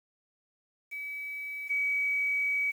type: tone pair in turn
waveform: sine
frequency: 2285 / 2273 Hz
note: D7 / C#7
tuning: -48 / +43 cents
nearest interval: unison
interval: 9 cents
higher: first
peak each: -35 / -26 dBFS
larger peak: second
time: 0.91-1.69 / 1.69-2.72 s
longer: second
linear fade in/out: 20 ms
effects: 9-bit